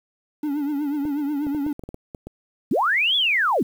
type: tone with vibrato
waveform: triangle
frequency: 290 Hz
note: D4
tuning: 22 cents flat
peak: -20 dBFS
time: 0.43-1.73 s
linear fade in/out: 5 ms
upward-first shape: triangle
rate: 8.2 Hz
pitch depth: 100 cents each way
type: clicks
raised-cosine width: 2 ms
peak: -21 dBFS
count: 10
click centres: 1.053 / 1.468 / 1.548 / 1.665 / 1.794 / 1.837 / 1.89 / 1.944 / 2.148 / 2.27 s
type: linear two-way sweep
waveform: sine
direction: up then down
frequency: 164.7 to 3473 to 164.7 Hz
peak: -17 dBFS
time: 2.71-3.63 s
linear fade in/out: 5 ms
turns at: 3.16 s
effects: 8-bit